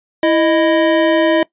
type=tone pair together; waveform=square; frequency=329.6 / 622.2 Hz; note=E4 / D#5; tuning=0 / 0 cents; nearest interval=major seventh; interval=1100 cents; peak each=-14 dBFS; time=0.23-1.43 s; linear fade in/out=2 ms; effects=noise-tail reverb RT60 0.1 s tail -21 dB re dry + resampled to 8000 Hz